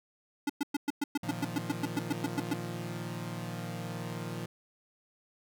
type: tone bursts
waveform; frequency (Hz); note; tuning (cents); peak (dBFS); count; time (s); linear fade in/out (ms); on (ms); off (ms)
square; 288.2; D4; -33; -28; 16; 0.47-2.536; 5; 26; 110
type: chord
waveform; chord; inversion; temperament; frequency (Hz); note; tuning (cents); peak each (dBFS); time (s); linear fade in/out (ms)
sawtooth; Bb suspended fourth; none; equal; 116.54 / 155.56 / 174.61; Bb2 / Eb3 / F3; 0 / 0 / 0; -36 / -38 / -36; 1.23-4.46; 5
effects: none